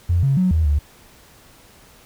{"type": "tone with pitch steps", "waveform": "triangle", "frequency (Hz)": [87, 136.8, 184, 79.9, 72.8], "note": ["F2", "C#3", "F#3", "D#2", "D2"], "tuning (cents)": [-6, -23, -9, 47, -15], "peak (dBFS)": -10, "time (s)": [0.09, 0.79], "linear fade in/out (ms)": 10, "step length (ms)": 140, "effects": ["tanh soft clip ceiling -12 dBFS", "pink hiss -49 dBFS RMS until 2.05 s"]}